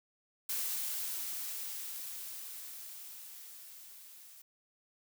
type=noise with level ramp; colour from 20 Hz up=blue; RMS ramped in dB=-35 to -55 dBFS; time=0.49-4.42 s; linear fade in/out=5 ms; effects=none